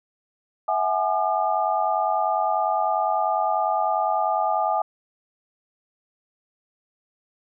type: tone cluster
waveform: sine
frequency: 652 / 749 / 839 / 1206 Hz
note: E5 / F#5 / G#5 / D6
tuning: -19 / +21 / +17 / +46 cents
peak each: -26 / -25 / -24 / -27 dBFS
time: 0.68-4.82 s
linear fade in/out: 5 ms
effects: none